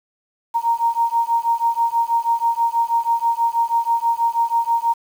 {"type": "beating tone pair", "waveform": "sine", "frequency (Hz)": [926, 932.2], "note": ["A#5", "A#5"], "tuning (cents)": [-12, 0], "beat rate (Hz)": 6.2, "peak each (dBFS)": -19, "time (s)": [0.54, 4.94], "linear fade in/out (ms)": 20, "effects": ["7-bit"]}